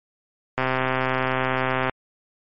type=click train; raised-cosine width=0.5 ms; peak=-7 dBFS; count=172; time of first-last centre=0.58-1.895 s; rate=130 Hz; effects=MP3 32 kbps